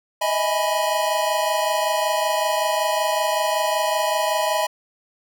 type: chord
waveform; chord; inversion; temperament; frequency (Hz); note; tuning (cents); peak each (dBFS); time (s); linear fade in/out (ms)
square; E major seventh; third; equal with one note detuned; 622.3 / 647.6 / 830.6 / 987.8; D#5 / E5 / G#5 / B5; 0 / -31 / 0 / 0; -25 / -27 / -26 / -25; 0.21-4.67; 10
effects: none